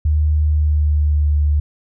sine tone with pitch glide, 76 to 73.92 Hz, D#2 to D2, -40 to +12 cents, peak -12 dBFS, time 0.05-1.6 s, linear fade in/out 5 ms, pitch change -48 cents, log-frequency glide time 0.43-1.36 s, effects none

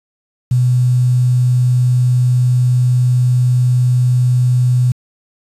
sine tone with quantisation, 124.7 Hz, B2, 17 cents sharp, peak -9 dBFS, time 0.51-4.92 s, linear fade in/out 5 ms, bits 6, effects resampled to 32000 Hz

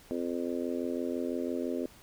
harmonic tone, 86 Hz, F2, 26 cents flat, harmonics 3 / 4 / 5 / 6 / 7, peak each -34 / -36 / -38 / -40 / -41 dBFS, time 0.11-1.86 s, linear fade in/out 0 ms, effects pink hiss -56 dBFS RMS until 2.02 s

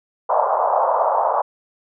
pink band-pass noise, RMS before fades -18 dBFS, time 0.29-1.42 s, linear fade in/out 10 ms, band 560 to 1100 Hz, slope 48 dB/octave, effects none

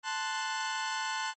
sawtooth chord, F# diminished, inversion first, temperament equal, 880 / 1046.5 / 1480 Hz, A5 / C6 / F#6, 0 / 0 / 0 cents, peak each -31 / -34 / -33 dBFS, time 0.03-1.34 s, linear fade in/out 50 ms, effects low-pass 11000 Hz 12 dB/octave + MP3 32 kbps

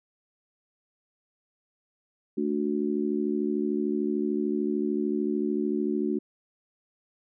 harmonic tone, 73.42 Hz, D2, in tune, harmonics 3 / 4 / 5, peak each -29 / -29 / -29 dBFS, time 2.37-6.19 s, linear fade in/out 10 ms, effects none

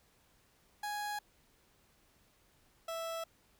30% pulse tone pair in turn, 830.6 / 659.2 Hz, G#5 / E5, 0 / 0 cents, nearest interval major third, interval 400 cents, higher first, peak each -34 / -35 dBFS, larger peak first, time 0.83-1.19 / 2.88-3.24 s, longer neither, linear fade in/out 5 ms, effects pink hiss -69 dBFS RMS until 3.59 s

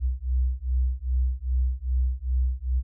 sine beating tone pair, 62.1 / 64.6 Hz, B1 / C2, +10 / -21 cents, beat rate 2.5 Hz, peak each -25 dBFS, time 0-2.83 s, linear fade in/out 50 ms, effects none

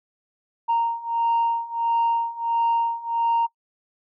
sine beating tone pair, 927 / 928.5 Hz, A#5 / A#5, -10 / -7 cents, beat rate 1.5 Hz, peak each -23 / -21 dBFS, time 0.68-3.47 s, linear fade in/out 20 ms, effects noise-tail reverb RT60 0.1 s tail -23 dB re dry + tanh soft clip ceiling -15 dBFS

